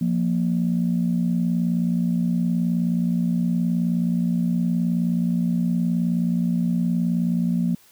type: tone pair together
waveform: sine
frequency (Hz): 174.61 / 233.7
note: F3 / A#3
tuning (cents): 0 / +5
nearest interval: perfect fourth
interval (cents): 505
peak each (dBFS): -20 / -22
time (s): 0.01-7.75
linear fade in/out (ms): 5
effects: tanh soft clip ceiling -12 dBFS + white hiss -54 dBFS RMS until 7.91 s